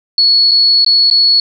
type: tone with dropouts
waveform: sine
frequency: 4384 Hz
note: C#8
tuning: 20 cents flat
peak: -6 dBFS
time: 0.18-1.4 s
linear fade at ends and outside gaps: 2 ms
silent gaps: 0.511-0.515 / 0.847-0.863 / 1.101-1.111 s
effects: none